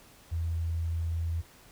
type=tone; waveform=sine; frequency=82.9 Hz; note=E2; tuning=10 cents sharp; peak=-28 dBFS; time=0.31-1.42 s; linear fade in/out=20 ms; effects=pink hiss -56 dBFS RMS until 1.71 s